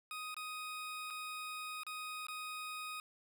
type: tone with dropouts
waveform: 20% pulse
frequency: 1250 Hz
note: D#6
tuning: 8 cents sharp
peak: -37 dBFS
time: 0.11-3 s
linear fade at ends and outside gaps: 1 ms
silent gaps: 0.344-0.366 / 1.103-1.106 / 1.834-1.866 / 2.268-2.284 s
effects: none